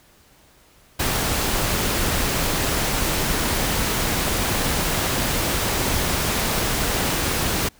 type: noise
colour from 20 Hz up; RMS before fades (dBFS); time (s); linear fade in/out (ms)
pink; -22; 0.99-7.69; 10
effects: pink hiss -54 dBFS RMS until 7.79 s